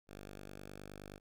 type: tone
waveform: 5% pulse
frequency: 49.61 Hz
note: G1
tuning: 21 cents sharp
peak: -37 dBFS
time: 0.07-1.2 s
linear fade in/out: 50 ms
effects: none